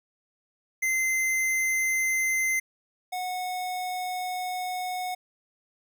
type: tone pair in turn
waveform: square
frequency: 2071 / 732.2 Hz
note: C7 / F#5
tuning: -18 / -18 cents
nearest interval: octave + tritone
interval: 1800 cents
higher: first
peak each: -24 / -30 dBFS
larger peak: first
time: 0.82-2.6 / 3.12-5.15 s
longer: second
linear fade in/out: 10 ms
effects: none